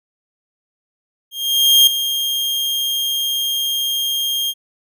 40% pulse tone with ADSR envelope, 3219 Hz, G7, 45 cents sharp, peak -6 dBFS, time 1.31-4.54 s, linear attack 560 ms, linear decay 5 ms, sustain -11 dB, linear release 48 ms, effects none

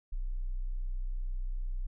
sine tone, 31.18 Hz, B0, 17 cents sharp, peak -31 dBFS, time 0.12-1.87 s, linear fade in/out 10 ms, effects none

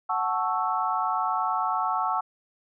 sine chord, F# minor seventh, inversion none, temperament equal, 740 / 880 / 1108.7 / 1318.5 Hz, F#5 / A5 / C#6 / E6, 0 / 0 / 0 / 0 cents, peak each -29 dBFS, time 0.09-2.21 s, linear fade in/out 10 ms, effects none

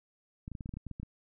clicks, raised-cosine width 5 ms, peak -28 dBFS, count 12, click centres 0.479 / 0.517 / 0.552 / 0.608 / 0.659 / 0.692 / 0.739 / 0.77 / 0.867 / 0.913 / 0.999 / 1.031 s, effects none

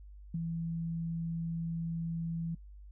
sine tone with ADSR envelope, 165.8 Hz, E3, 10 cents sharp, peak -30 dBFS, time 0.34-2.55 s, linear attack 5 ms, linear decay 28 ms, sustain -3 dB, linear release 7 ms, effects noise-tail reverb RT60 0.1 s tail -26 dB re dry + added 50 Hz sine -48 dBFS peak until 2.91 s

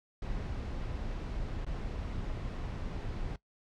brown noise with dropouts, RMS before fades -37 dBFS, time 0.22-3.36 s, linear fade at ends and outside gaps 2 ms, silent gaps 1.648-1.665 s, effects noise-tail reverb RT60 0.1 s tail -19 dB re dry + low-pass 5000 Hz 12 dB/octave

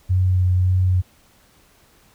sine tone with vibrato, 91.7 Hz, F#2, 15 cents flat, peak -14 dBFS, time 0.09-1.02 s, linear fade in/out 20 ms, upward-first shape sine, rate 1.8 Hz, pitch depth 14 cents each way, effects pink hiss -55 dBFS RMS until 2.14 s

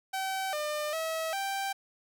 sawtooth tone with pitch steps, 767 / 601 / 645 / 784 Hz, G5 / D5 / E5 / G5, -38 / +40 / -38 / 0 cents, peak -27 dBFS, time 0.13-1.73 s, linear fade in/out 10 ms, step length 400 ms, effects none

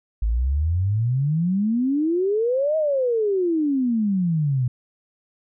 sine exponential two-way sweep, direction up then down, 51.7 to 640 to 120.7 Hz, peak -18 dBFS, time 0.22-4.68 s, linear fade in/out 5 ms, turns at 2.77 s, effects none

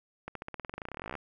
accelerating click train, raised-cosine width 0.5 ms, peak -23 dBFS, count 26, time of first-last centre 0.28-1.153 s, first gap 73 ms, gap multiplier 0.93, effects none

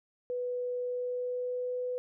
sine tone with pitch glide, 493.9 to 498.5 Hz, B4 to B4, 0 to +16 cents, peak -31 dBFS, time 0.3-1.98 s, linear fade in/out 0 ms, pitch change +16 cents, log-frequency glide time 0.79-1.84 s, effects none

